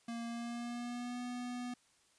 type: tone with pitch glide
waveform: square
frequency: 233 to 245.7 Hz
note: A#3 to B3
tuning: -1 to -9 cents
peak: -40 dBFS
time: 0.08-1.74 s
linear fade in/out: 5 ms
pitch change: +92 cents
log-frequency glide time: 0.26-1.2 s
effects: white hiss -70 dBFS RMS until 2.18 s + resampled to 22050 Hz